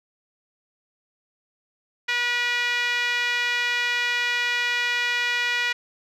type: tone with band-pass filter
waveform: 5% pulse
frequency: 484 Hz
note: B4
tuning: 35 cents flat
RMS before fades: -24 dBFS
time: 2.08-5.73 s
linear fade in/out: 10 ms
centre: 2000 Hz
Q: 2.2
effects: none